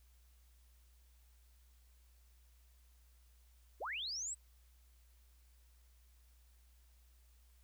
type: linear sweep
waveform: sine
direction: up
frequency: 296 to 8100 Hz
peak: -39 dBFS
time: 3.8-4.35 s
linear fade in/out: 20 ms
effects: added 60 Hz sine -63 dBFS peak until 7.63 s + white hiss -74 dBFS RMS until 7.63 s